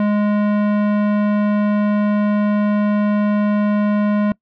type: tone with tanh clipping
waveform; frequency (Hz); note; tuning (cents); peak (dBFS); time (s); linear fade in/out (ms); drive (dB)
sine; 207.7; G#3; 0; -16; 0-4.32; 2; 17
effects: noise-tail reverb RT60 0.1 s tail -23 dB re dry